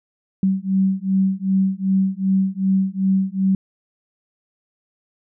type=beating tone pair; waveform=sine; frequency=190.3 / 192.9 Hz; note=F#3 / G3; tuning=+49 / -28 cents; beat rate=2.6 Hz; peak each=-19 dBFS; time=0.43-3.55 s; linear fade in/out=2 ms; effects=none